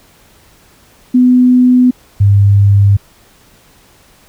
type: tone pair in turn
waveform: sine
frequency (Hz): 250.3 / 100.37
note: B3 / G2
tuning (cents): +23 / +41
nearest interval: octave + major third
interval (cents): 1582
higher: first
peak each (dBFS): -4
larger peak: neither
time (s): 1.14-1.91 / 2.2-2.97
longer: neither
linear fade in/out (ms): 10
effects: pink hiss -46 dBFS RMS until 4.28 s